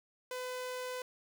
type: tone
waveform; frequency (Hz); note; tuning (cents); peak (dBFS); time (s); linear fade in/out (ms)
sawtooth; 504; B4; +35; -34; 0.31-1.02; 2
effects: none